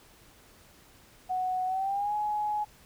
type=tone with pitch glide; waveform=sine; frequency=740 to 840.3 Hz; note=F#5 to G#5; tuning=0 to +20 cents; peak=-27 dBFS; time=1.29-2.65 s; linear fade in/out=20 ms; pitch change=+220 cents; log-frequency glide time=1.66-2.15 s; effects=pink hiss -57 dBFS RMS until 2.85 s